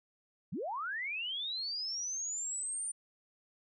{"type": "linear sweep", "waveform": "sine", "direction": "up", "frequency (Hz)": [121.8, 9200], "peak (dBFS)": -35, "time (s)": [0.52, 2.92], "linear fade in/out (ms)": 10, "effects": []}